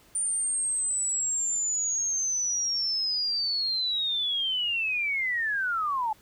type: linear sweep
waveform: sine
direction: down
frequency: 9120 to 839 Hz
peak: -25 dBFS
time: 0.15-6.13 s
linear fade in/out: 5 ms
effects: pink hiss -58 dBFS RMS until 6.21 s